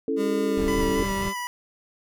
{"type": "chord", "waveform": "sine", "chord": "A major", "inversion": "first", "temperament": "just", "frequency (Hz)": [275, 330, 440], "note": ["C#4", "E4", "A4"], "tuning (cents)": [-14, 2, 0], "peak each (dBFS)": [-27, -30, -25], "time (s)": [0.08, 1.03], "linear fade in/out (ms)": 2}
{"type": "tone with pitch glide", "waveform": "25% pulse", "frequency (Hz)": [202.4, 195.62], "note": ["G#3", "G3"], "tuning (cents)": [-44, -3], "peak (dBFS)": -24, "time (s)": [0.16, 1.34], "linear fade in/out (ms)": 50, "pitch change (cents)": -59, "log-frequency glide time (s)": [0.44, 0.81]}
{"type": "noise with tremolo", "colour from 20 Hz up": "brown", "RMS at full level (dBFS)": -30, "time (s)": [0.57, 1.29], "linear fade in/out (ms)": 10, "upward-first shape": "triangle", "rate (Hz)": 4.7, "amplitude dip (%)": 30}
{"type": "tone with vibrato", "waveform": "25% pulse", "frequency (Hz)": 987.8, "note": "B5", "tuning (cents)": 0, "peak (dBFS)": -25, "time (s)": [0.68, 1.47], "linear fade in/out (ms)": 0, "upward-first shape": "square", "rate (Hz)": 3.7, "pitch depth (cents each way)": 16}
{"effects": []}